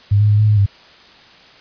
sine tone with pitch steps, 101.6 / 105 / 104.2 / 106.9 / 105.6 / 99.9 Hz, G#2 / G#2 / G#2 / A2 / G#2 / G2, -38 / +19 / +6 / -49 / +29 / +33 cents, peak -9 dBFS, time 0.11-0.662 s, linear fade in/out 10 ms, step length 92 ms, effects white hiss -44 dBFS RMS until 1.6 s + resampled to 11025 Hz

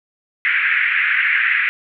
pink band-pass noise, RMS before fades -17 dBFS, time 0.45-1.69 s, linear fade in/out 0 ms, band 1600 to 2400 Hz, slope 48 dB/octave, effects none

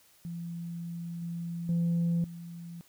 sine tone with level steps, 170 Hz, F3, 46 cents flat, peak -35 / -33 / -23 / -40 dBFS, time 0.25-2.81 s, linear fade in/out 0 ms, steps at 1.22 / 1.69 / 2.24 s, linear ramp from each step 2 ms, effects tanh soft clip ceiling -23 dBFS + white hiss -62 dBFS RMS until 2.88 s

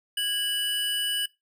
square tone pair together, 1650.2 / 2960 Hz, G#6 / F#7, -12 / 0 cents, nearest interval minor seventh, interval 1012 cents, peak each -35 / -26 dBFS, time 0.17-1.26 s, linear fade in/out 5 ms, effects noise-tail reverb RT60 0.2 s tail -20 dB re dry

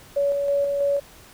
sine tone with tremolo, 565 Hz, C#5, 33 cents sharp, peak -18 dBFS, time 0.16-1 s, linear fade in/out 10 ms, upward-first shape square, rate 3.1 Hz, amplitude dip 30%, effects pink hiss -48 dBFS RMS until 1.33 s

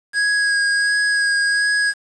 square tone with vibrato, 1649 Hz, G#6, 13 cents flat, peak -16 dBFS, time 0.13-1.94 s, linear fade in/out 50 ms, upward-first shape sine, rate 1.4 Hz, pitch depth 16 cents each way, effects resampled to 22050 Hz + 7-bit

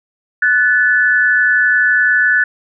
sine tone pair together, 1485.7 / 1734 Hz, F#6 / A6, +7 / -26 cents, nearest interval minor third, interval 267 cents, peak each -12 dBFS, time 0.42-2.44 s, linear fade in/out 5 ms, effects none

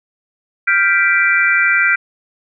sine chord, G dominant seventh, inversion third, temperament equal, 1396.9 / 1568 / 1975.5 / 2349 Hz, F6 / G6 / B6 / D7, 0 / 0 / 0 / 0 cents, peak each -16 dBFS, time 0.67-1.96 s, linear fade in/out 10 ms, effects none

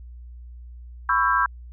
sine chord, C# half-diminished seventh, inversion third, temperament just, 997.9 / 1108.7 / 1330.5 / 1596.6 Hz, B5 / C#6 / E6 / G6, +18 / 0 / +16 / +31 cents, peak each -23 dBFS, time 1.09-1.46 s, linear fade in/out 2 ms, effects added 60 Hz sine -38 dBFS peak until 1.72 s

